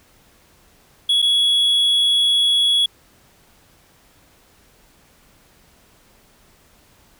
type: tone with dropouts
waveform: triangle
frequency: 3361 Hz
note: G#7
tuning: 20 cents sharp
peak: -12 dBFS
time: 1.09-2.86 s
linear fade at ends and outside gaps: 5 ms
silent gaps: 1.219-1.224 s
effects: pink hiss -54 dBFS RMS until 7.19 s